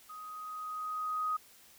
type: tone with level ramp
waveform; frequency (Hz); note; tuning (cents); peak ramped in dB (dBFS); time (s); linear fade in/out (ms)
sine; 1252; D#6; +10; -44 to -29; 0.09-1.37; 10
effects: white hiss -59 dBFS RMS until 1.78 s